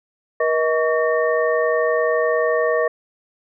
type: tone cluster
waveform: sine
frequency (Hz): 478.6 / 630 / 1127 / 1827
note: A#4 / D#5 / C#6 / A#6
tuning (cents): +46 / +21 / +28 / -35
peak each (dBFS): -19 / -20 / -25 / -25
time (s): 0.4-2.88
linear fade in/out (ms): 5
effects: none